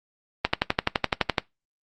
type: click train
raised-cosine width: 0.3 ms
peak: -3 dBFS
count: 12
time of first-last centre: 0.45-1.382 s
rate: 11.8 Hz
effects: noise-tail reverb RT60 0.2 s tail -22 dB re dry + Opus 24 kbps